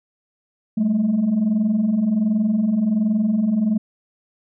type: tone pair together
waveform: sine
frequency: 196.26 / 217.6 Hz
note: G3 / A3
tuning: +2 / -19 cents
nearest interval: major second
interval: 179 cents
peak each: -21 / -15 dBFS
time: 0.77-3.78 s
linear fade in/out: 10 ms
effects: tanh soft clip ceiling -13 dBFS